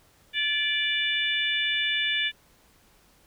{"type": "harmonic tone with a mistuned harmonic", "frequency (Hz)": 587.3, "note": "D5", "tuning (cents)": 0, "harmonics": [3, 4, 5, 6], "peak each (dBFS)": [-29, -29, -29, -29], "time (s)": [0.33, 2.32], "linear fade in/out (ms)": 50, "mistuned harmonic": 3, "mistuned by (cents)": -28, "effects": ["pink hiss -60 dBFS RMS until 3.26 s"]}